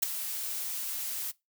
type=noise with ADSR envelope; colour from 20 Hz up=blue; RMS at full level=-22 dBFS; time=0.02-1.32 s; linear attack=12 ms; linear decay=8 ms; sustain=-13 dB; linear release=21 ms; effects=noise-tail reverb RT60 0.2 s tail -21 dB re dry